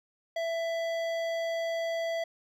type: tone with hard clipping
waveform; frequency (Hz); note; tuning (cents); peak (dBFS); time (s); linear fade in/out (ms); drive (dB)
triangle; 664; E5; +12; -31; 0.36-2.24; 5; 17
effects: none